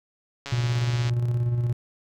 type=click train; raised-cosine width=0.2 ms; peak=-17 dBFS; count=90; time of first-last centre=0.46-1.096 s; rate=140 Hz
type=tone with tremolo; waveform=triangle; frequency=120 Hz; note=B2; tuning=49 cents flat; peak=-18 dBFS; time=0.52-1.73 s; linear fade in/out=5 ms; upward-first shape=square; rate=17 Hz; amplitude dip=35%
effects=none